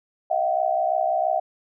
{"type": "tone cluster", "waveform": "sine", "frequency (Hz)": [633, 696, 762], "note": ["D#5", "F5", "G5"], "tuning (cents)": [30, -6, -49], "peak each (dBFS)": -24, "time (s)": [0.3, 1.4], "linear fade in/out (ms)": 10, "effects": []}